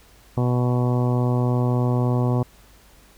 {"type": "harmonic tone", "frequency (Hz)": 123.47, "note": "B2", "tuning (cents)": 0, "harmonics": [1, 2, 3, 4, 5, 6, 7, 8, 9], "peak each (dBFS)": [-19, -25, -29, -31, -33, -35, -36, -37, -38], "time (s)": [0.37, 2.43], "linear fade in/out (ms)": 5, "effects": ["added 50 Hz sine -53 dBFS peak until 3.17 s", "pink hiss -53 dBFS RMS until 3.17 s"]}